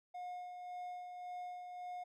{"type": "tone with tremolo", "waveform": "triangle", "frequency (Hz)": 719, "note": "F#5", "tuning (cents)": -50, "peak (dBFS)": -40, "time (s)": [0.14, 2.04], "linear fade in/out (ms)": 10, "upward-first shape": "sine", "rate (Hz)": 1.8, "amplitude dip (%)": 40, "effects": []}